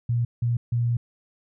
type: tone bursts at uneven times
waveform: sine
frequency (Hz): 118.9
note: A#2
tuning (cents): +35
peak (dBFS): -20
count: 3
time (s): 0.09-0.25 / 0.42-0.57 / 0.72-0.97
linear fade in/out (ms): 5
effects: none